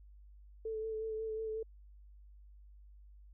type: tone with vibrato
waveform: sine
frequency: 440 Hz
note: A4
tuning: in tune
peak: -36 dBFS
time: 0.65-1.63 s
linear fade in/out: 5 ms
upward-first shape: sine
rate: 5.5 Hz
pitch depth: 21 cents each way
effects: added 50 Hz sine -54 dBFS peak until 3.33 s